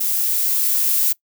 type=noise with level ramp; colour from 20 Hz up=violet; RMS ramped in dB=-20 to -17 dBFS; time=0-1.13 s; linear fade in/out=10 ms; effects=noise-tail reverb RT60 0.1 s tail -22 dB re dry